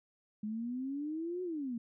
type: exponential two-way sweep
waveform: sine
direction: up then down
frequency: 208.3 to 370 to 225.2 Hz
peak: -35 dBFS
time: 0.43-1.78 s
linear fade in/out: 5 ms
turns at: 1.43 s
effects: none